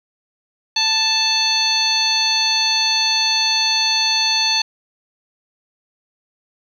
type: harmonic tone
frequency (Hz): 880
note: A5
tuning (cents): 0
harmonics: 1 / 2 / 3 / 4 / 5 / 7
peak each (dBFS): -25 / -29 / -23 / -22 / -17 / -26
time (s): 0.76-4.62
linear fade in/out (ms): 5
effects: 8-bit